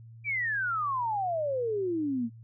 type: exponential sweep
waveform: sine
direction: down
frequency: 2377 to 221.9 Hz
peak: -27 dBFS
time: 0.24-2.3 s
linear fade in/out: 50 ms
effects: added 114 Hz sine -46 dBFS peak until 2.43 s